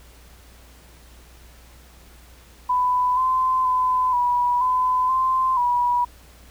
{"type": "tone with pitch steps", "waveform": "sine", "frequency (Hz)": [997, 1030, 1013, 976, 1012, 1039, 973], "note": ["B5", "C6", "B5", "B5", "B5", "C6", "B5"], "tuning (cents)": [16, -28, 44, -21, 42, -12, -26], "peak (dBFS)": -17, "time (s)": [2.69, 6.05], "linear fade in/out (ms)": 10, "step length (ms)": 480, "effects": ["added 60 Hz sine -47 dBFS peak until 6.5 s", "pink hiss -51 dBFS RMS until 6.5 s"]}